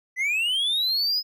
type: linear sweep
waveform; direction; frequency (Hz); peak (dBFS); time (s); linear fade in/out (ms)
triangle; up; 1971 to 5100; -20; 0.16-1.23; 50
effects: none

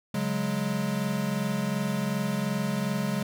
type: chord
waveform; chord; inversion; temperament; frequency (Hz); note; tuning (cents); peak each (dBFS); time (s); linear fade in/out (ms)
square; C# suspended fourth; none; equal with one note detuned; 140.69 / 185 / 207.7; C#3 / F#3 / G#3; +26 / 0 / 0; -33 / -32 / -30; 0.14-3.23; 5
effects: none

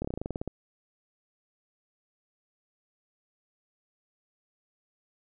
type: slowing click train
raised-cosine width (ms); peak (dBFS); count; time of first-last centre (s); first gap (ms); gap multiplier
2; -19; 12; 0.02-0.477; 26; 1.09
effects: none

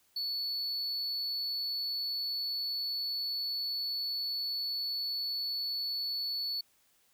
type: tone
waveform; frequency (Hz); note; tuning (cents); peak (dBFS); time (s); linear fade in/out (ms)
triangle; 4435; C#8; 0; -31; 0.16-6.61; 5
effects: white hiss -69 dBFS RMS until 7.13 s

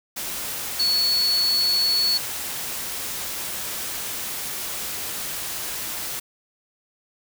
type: tone in noise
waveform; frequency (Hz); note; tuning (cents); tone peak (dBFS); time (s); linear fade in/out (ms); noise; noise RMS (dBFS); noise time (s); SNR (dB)
sine; 4407; C#8; -11; -18; 0.79-2.18; 10; white; -30; 0.16-6.2; +9
effects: none

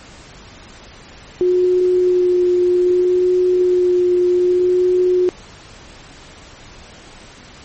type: tone with vibrato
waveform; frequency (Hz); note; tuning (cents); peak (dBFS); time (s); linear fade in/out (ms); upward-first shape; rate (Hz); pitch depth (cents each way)
sine; 360.5; F#4; -45; -11; 1.41-5.29; 0; sine; 0.63; 14
effects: pink hiss -40 dBFS RMS until 7.64 s + MP3 32 kbps

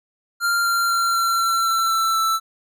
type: tone with pitch steps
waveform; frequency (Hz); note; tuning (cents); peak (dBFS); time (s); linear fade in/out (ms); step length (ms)
square; 1391 / 1381.4 / 1371.8 / 1362.4 / 1353 / 1343.6 / 1334.3 / 1325.1; F6 / F6 / F6 / F6 / E6 / E6 / E6 / E6; -7 / -19 / -31 / -43 / +45 / +33 / +21 / +9; -18; 0.4-2.4; 50; 250
effects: none

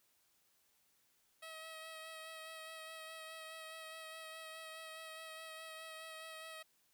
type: tone with vibrato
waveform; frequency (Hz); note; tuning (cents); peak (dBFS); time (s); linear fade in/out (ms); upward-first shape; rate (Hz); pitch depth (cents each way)
10% pulse; 640; D#5; +49; -40; 1.42-6.63; 10; sine; 4.8; 17
effects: white hiss -75 dBFS RMS until 6.93 s

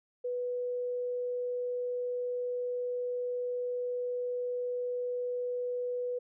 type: tone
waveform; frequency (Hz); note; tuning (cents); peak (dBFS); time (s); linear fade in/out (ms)
sine; 492.7; B4; -4; -31; 0.24-6.19; 10
effects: none

